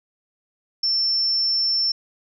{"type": "tone", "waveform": "sine", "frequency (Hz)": 5380, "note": "E8", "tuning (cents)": 34, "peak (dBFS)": -18, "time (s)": [0.83, 1.92], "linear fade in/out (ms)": 5, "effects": []}